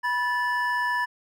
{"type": "tone pair together", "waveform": "triangle", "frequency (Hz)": [979, 1744.4], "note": ["B5", "A6"], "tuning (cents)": [-15, -15], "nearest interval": "minor seventh", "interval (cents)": 1000, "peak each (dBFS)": -24, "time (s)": [0.03, 1.06], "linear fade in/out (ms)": 20, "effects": []}